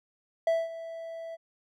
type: tone with ADSR envelope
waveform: triangle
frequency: 659.3 Hz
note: E5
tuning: in tune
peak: -19 dBFS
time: 0.47-1.37 s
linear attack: 3 ms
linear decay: 210 ms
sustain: -16 dB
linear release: 29 ms
effects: none